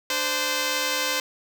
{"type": "tone pair together", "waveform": "5% pulse", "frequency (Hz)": [294.3, 518], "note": ["D4", "C5"], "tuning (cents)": [4, -17], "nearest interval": "minor seventh", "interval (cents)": 979, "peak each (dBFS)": [-20, -12], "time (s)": [0.1, 1.2], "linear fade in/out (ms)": 2, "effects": []}